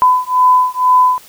sine beating tone pair, 1005 / 1007.1 Hz, B5 / B5, +30 / +34 cents, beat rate 2.1 Hz, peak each -11 dBFS, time 0.02-1.18 s, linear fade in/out 0 ms, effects white hiss -41 dBFS RMS until 1.28 s

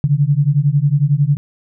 sine beating tone pair, 138.59 / 149.59 Hz, C#3 / D3, 0 / +32 cents, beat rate 11 Hz, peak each -14 dBFS, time 0.04-1.37 s, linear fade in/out 0 ms, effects none

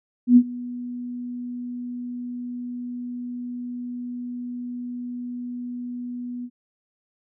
sine tone with ADSR envelope, 244.8 Hz, B3, 15 cents flat, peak -7 dBFS, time 0.27-6.5 s, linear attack 94 ms, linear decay 63 ms, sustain -22 dB, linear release 57 ms, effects none

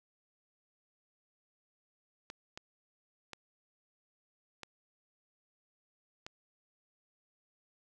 clicks, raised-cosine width 0.2 ms, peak -26 dBFS, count 5, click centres 2.301 / 2.575 / 3.333 / 4.633 / 6.265 s, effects none

